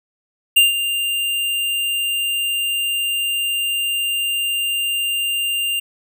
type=tone with ADSR envelope; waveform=square; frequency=2794 Hz; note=F7; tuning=in tune; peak=-8 dBFS; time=0.56-5.8 s; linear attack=11 ms; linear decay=150 ms; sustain=-11 dB; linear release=10 ms; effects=none